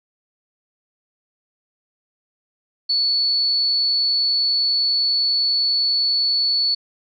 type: tone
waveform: sine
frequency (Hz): 4435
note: C#8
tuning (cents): 0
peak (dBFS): -16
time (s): 2.89-6.75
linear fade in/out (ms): 10
effects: none